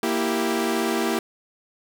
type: chord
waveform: sawtooth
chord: E diminished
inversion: second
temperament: equal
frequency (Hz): 233.1 / 329.6 / 392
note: Bb3 / E4 / G4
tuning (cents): 0 / 0 / 0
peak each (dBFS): -22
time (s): 0.03-1.19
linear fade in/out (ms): 2
effects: none